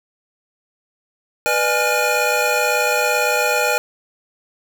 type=tone cluster; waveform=square; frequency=492.8 / 601 / 835 / 1411 / 2447 Hz; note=B4 / D5 / G#5 / F6 / D#7; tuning=-4 / +40 / +9 / +17 / -29 cents; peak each=-23 dBFS; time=1.46-3.78 s; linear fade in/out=0 ms; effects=none